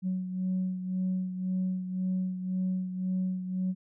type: beating tone pair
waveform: sine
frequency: 185 / 186.9 Hz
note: F#3 / F#3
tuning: 0 / +18 cents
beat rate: 1.9 Hz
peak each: -28 / -35 dBFS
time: 0.02-3.75 s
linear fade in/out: 50 ms
effects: tanh soft clip ceiling -23 dBFS